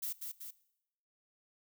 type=noise with echo; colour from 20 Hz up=violet; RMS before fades=-38 dBFS; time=0.02-0.13 s; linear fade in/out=10 ms; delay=190 ms; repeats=2; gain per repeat=-4 dB; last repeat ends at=0.51 s; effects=noise-tail reverb RT60 0.8 s tail -19 dB re dry